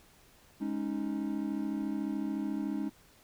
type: chord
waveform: triangle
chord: Ab suspended fourth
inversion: none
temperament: equal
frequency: 207.7 / 277.2 / 311.1 Hz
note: Ab3 / Db4 / Eb4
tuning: 0 / 0 / 0 cents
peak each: -34 dBFS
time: 0.6-2.9 s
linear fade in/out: 20 ms
effects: pink hiss -61 dBFS RMS until 3.23 s